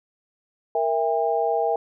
sine chord, E diminished, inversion second, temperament equal with one note detuned, 466.2 / 659.3 / 803.7 Hz, Bb4 / E5 / G5, 0 / 0 / +43 cents, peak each -24 dBFS, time 0.75-1.76 s, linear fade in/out 2 ms, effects none

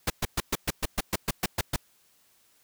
pink noise bursts, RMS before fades -26 dBFS, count 12, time 0.07-1.762 s, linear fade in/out 5 ms, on 31 ms, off 120 ms, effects white hiss -64 dBFS RMS until 2.63 s

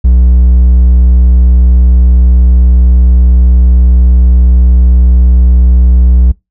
sine tone with hard clipping, 61.74 Hz, B1, in tune, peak -3 dBFS, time 0.04-6.32 s, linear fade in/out 10 ms, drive 3 dB, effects noise-tail reverb RT60 0.2 s tail -24 dB re dry

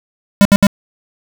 square tone bursts, 201.2 Hz, G3, 45 cents sharp, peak -5 dBFS, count 3, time 0.41-0.668 s, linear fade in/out 0 ms, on 42 ms, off 66 ms, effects none

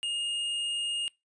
sine tone with tanh clipping, 2842 Hz, F7, 30 cents sharp, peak -31 dBFS, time 0.03-1.08 s, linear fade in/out 0 ms, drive 13 dB, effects noise-tail reverb RT60 0.2 s tail -22 dB re dry + resampled to 22050 Hz

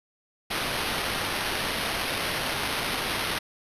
violet noise with sample-and-hold, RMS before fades -29 dBFS, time 0.5-3.39 s, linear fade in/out 10 ms, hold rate 7350 Hz, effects resampled to 32000 Hz

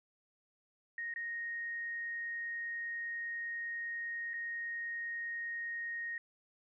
sine tone with dropouts, 1865 Hz, A#6, in tune, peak -37 dBFS, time 0.98-6.18 s, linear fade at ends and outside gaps 2 ms, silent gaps 1.139-1.16 / 4.335-4.339 s, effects none

